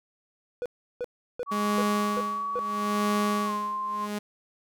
triangle tone bursts, 490.4 Hz, B4, 12 cents flat, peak -26 dBFS, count 6, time 0.62-2.592 s, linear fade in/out 0 ms, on 37 ms, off 350 ms
sine tone with pitch glide, 1131 to 1049.2 Hz, C#6 to C6, +34 to +4 cents, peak -28 dBFS, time 1.46-4.09 s, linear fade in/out 50 ms, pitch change -130 cents, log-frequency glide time 3.45-3.52 s
sawtooth tone with tremolo, 207.7 Hz, G#3, in tune, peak -20 dBFS, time 1.51-4.19 s, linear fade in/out 10 ms, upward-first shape sine, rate 0.76 Hz, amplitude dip 95%
effects none

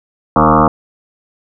sine tone with frequency modulation, 696 Hz, F5, 6 cents flat, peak -6 dBFS, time 0.36-0.68 s, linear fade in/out 2 ms, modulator 77.9 Hz, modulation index 7.4, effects none

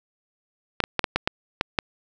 clicks, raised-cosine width 0.3 ms, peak -4 dBFS, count 8, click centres 0.803 / 0.839 / 0.993 / 1.042 / 1.16 / 1.275 / 1.611 / 1.788 s, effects none

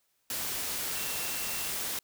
sine tone in noise, 2700 Hz, E7, 41 cents sharp, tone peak -43 dBFS, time 0.96-1.68 s, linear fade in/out 2 ms, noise white, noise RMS -34 dBFS, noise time 0.3-1.99 s, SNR -12 dB, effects white hiss -74 dBFS RMS until 2.03 s

